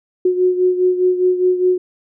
sine beating tone pair, 364.1 / 369 Hz, F#4 / F#4, -28 / -5 cents, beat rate 4.9 Hz, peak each -13 / -19 dBFS, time 0.25-1.78 s, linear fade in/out 5 ms, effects none

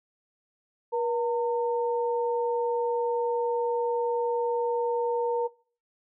sine tone pair together, 478.9 / 910 Hz, A#4 / A#5, +47 / -42 cents, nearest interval major seventh, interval 1111 cents, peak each -26 / -29 dBFS, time 0.92-5.48 s, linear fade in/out 20 ms, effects noise-tail reverb RT60 0.4 s tail -21 dB re dry

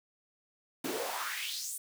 pink noise with high-pass filter sweep, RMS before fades -37 dBFS, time 0.84-1.78 s, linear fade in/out 5 ms, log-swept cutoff 260 to 10000 Hz, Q 3.3, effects none

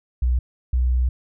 sine tone pair in turn, 61.74 / 62.31 Hz, B1 / B1, 0 / +16 cents, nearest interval unison, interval 16 cents, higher second, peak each -16 dBFS, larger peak neither, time 0.22-0.39 / 0.73-1.09 s, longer second, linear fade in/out 5 ms, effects none

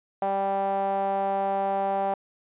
sawtooth tone with band-pass filter, 196 Hz, G3, in tune, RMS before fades -26 dBFS, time 0.22-2.14 s, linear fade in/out 2 ms, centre 720 Hz, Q 7.8, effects resampled to 8000 Hz

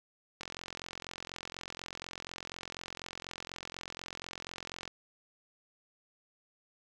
click train, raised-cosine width 0.2 ms, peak -23 dBFS, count 198, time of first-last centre 0.41-4.877 s, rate 44.1 Hz, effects none

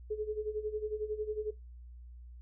sine tone with tremolo, 426.6 Hz, G#4, 46 cents sharp, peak -30 dBFS, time 0.1-1.51 s, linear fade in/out 10 ms, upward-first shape sine, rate 11 Hz, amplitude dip 80%, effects noise-tail reverb RT60 0.2 s tail -20 dB re dry + added 60 Hz sine -47 dBFS peak until 2.41 s

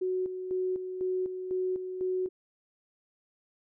sine tone with tremolo, 370 Hz, F#4, in tune, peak -27 dBFS, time 0.01-2.29 s, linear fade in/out 10 ms, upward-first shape square, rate 2 Hz, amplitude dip 55%, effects none

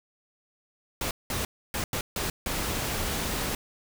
pink noise bursts at uneven times, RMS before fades -30 dBFS, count 6, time 1.01-1.11 / 1.3-1.45 / 1.74-1.84 / 1.93-2.01 / 2.16-2.3 / 2.46-3.55 s, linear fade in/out 2 ms, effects none

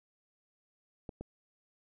clicks, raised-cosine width 2 ms, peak -28 dBFS, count 2, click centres 1.092 / 1.21 s, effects none

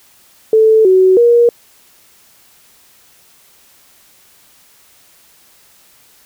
sine tone with pitch steps, 439.7 / 374.5 / 473.9 Hz, A4 / F#4 / A#4, -1 / +21 / +28 cents, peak -5 dBFS, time 0.53-1.49 s, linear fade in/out 2 ms, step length 320 ms, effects white hiss -48 dBFS RMS until 6.25 s

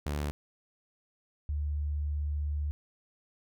sawtooth / sine tone pair in turn, 73.42 / 73.7 Hz, D2 / D2, 0 / +7 cents, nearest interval unison, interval 7 cents, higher second, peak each -27 / -29 dBFS, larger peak first, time 0.06-0.31 / 1.49-2.71 s, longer second, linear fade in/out 0 ms, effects none

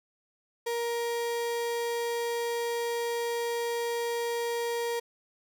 35% pulse tone, 470 Hz, A#4, 14 cents sharp, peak -27 dBFS, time 0.66-5 s, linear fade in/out 10 ms, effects none

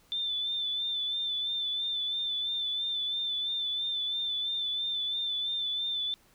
sine tone with vibrato, 3536 Hz, A7, 8 cents sharp, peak -29 dBFS, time 0.12-6.14 s, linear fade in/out 0 ms, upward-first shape sine, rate 3 Hz, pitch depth 38 cents each way, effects pink hiss -63 dBFS RMS until 6.34 s

